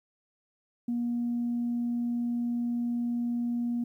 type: tone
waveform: sine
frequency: 238.7 Hz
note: A#3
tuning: 41 cents sharp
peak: -26 dBFS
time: 0.88-3.84 s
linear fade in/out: 5 ms
effects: tanh soft clip ceiling -23 dBFS + 11-bit